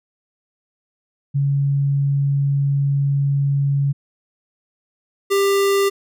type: tone pair in turn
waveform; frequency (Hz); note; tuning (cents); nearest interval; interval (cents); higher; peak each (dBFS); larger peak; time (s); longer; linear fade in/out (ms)
sine / square; 140.1 / 396.3; C#3 / G4; +19 / +19; octave + tritone; 1800; second; -15; neither; 1.34-3.93 / 5.3-5.9; first; 20
effects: none